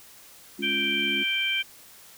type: chord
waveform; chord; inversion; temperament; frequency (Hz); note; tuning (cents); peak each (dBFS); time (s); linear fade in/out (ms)
sine; Db major; second; equal; 207.7 / 277.2 / 349.2; Ab3 / Db4 / F4; 0 / 0 / 0; -35; 0.58-1.24; 20
type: harmonic tone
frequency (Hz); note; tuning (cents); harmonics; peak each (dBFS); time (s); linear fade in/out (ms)
783; G5; -2; 2 / 3 / 4; -34 / -26 / -27; 0.62-1.63; 20
effects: white hiss -50 dBFS RMS until 2.17 s